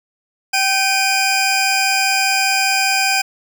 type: tone pair together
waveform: 20% pulse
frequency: 775 / 2460 Hz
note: G5 / D#7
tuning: -20 / -20 cents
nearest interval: octave + minor sixth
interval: 2000 cents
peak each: -12 dBFS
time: 0.53-3.22 s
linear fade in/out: 10 ms
effects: none